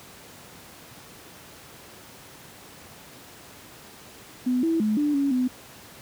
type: tone with pitch steps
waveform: sine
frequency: 250.5 / 328 / 214 / 294.7 / 279.5 / 252.5 Hz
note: B3 / E4 / A3 / D4 / C#4 / B3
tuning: +25 / -9 / -48 / +6 / +14 / +39 cents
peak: -20 dBFS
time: 4.46-5.48 s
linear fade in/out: 10 ms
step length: 170 ms
effects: pink hiss -46 dBFS RMS until 6.01 s + high-pass 100 Hz 12 dB/octave